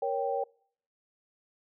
sine chord, G diminished, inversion first, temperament equal with one note detuned, 468.9 / 554.4 / 784 Hz, Bb4 / Db5 / G5, +10 / 0 / 0 cents, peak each -32 dBFS, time 0.02-0.44 s, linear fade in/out 5 ms, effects noise-tail reverb RT60 0.6 s tail -26 dB re dry

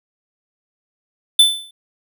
square tone with exponential decay, 3520 Hz, A7, in tune, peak -5 dBFS, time 1.39-1.71 s, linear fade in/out 5 ms, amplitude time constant 69 ms, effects none

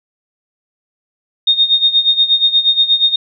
sine tone with tremolo, 3689 Hz, A#7, 19 cents flat, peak -6 dBFS, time 1.47-3.16 s, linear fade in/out 5 ms, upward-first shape sine, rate 8.4 Hz, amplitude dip 80%, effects none

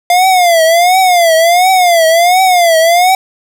square tone with vibrato, 698.5 Hz, F5, in tune, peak -6 dBFS, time 0.1-3.15 s, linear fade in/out 2 ms, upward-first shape triangle, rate 1.4 Hz, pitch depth 160 cents each way, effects none

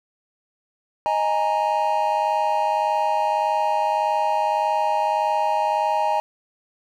triangle chord, D# suspended fourth, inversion none, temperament equal, 622.3 / 830.6 / 932.3 Hz, D#5 / G#5 / A#5, 0 / 0 / 0 cents, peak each -23 / -20 / -21 dBFS, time 1.06-6.2 s, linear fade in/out 0 ms, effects none

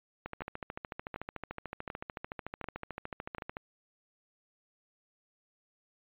two click trains, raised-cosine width 0.5 ms, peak -23 / -23 dBFS, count 5 / 46, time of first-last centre 0.42-3.383 / 0.26-3.569 s, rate 1.35 / 13.6 Hz, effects resampled to 8000 Hz

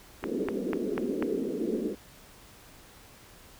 white band-pass noise, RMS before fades -31 dBFS, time 0.22-1.96 s, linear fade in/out 50 ms, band 200 to 460 Hz, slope 48 dB/octave
click train, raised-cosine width 0.5 ms, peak -16 dBFS, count 5, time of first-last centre 0.24-1.225 s, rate 4.06 Hz
effects pink hiss -53 dBFS RMS until 3.59 s

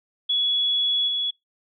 sine tone with level steps, 3380 Hz, G#7, 30 cents sharp, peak -19 / -22 dBFS, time 0.29-1.31 s, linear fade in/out 10 ms, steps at 1.07 s, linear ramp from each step 20 ms, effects noise-tail reverb RT60 0.2 s tail -25 dB re dry

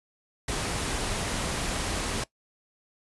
pink noise, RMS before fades -30 dBFS, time 0.48-2.24 s, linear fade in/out 5 ms, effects noise-tail reverb RT60 0.1 s tail -20 dB re dry + resampled to 24000 Hz

